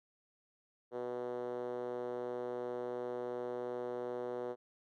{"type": "tone with band-pass filter", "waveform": "5% pulse", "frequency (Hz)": 122.8, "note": "B2", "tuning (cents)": -9, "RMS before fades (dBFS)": -40, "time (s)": [0.91, 4.56], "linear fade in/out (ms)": 50, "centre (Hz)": 440, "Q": 3.4, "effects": []}